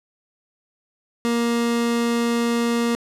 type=tone; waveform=30% pulse; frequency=235 Hz; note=A#3; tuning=14 cents sharp; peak=-16 dBFS; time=1.25-2.95 s; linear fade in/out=0 ms; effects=low-pass 11000 Hz 12 dB/octave + 9-bit